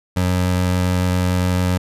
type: tone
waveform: 25% pulse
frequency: 90.7 Hz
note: F#2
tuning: 34 cents flat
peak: -12 dBFS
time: 0.16-1.78 s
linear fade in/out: 10 ms
effects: resampled to 32000 Hz